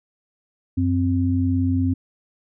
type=tone pair together; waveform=sine; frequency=93 / 261.8 Hz; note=F#2 / C4; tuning=+9 / +1 cents; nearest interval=octave + tritone; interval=1792 cents; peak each=-20 dBFS; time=0.77-1.94 s; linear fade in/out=10 ms; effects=none